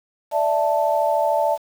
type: chord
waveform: sine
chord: D suspended second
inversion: none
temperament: just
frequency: 587.3 / 660.7 / 881 Hz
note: D5 / E5 / A5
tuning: 0 / +4 / +2 cents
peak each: -21 dBFS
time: 0.31-1.58 s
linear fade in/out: 50 ms
effects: 7-bit